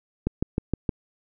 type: click train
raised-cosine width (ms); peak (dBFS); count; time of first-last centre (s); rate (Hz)
3; -10; 5; 0.27-0.892; 6.43
effects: none